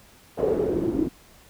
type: noise with low-pass filter sweep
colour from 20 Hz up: white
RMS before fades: -24 dBFS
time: 0.37-1.09 s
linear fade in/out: 20 ms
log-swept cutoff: 500 to 290 Hz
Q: 6.8
effects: pink hiss -53 dBFS RMS until 1.49 s